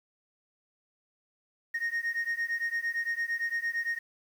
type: beating tone pair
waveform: sine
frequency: 1854 / 1862.8 Hz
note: A#6 / A#6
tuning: -10 / -2 cents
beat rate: 8.8 Hz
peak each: -30 dBFS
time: 1.74-3.99 s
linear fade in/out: 10 ms
effects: tanh soft clip ceiling -26 dBFS + 9-bit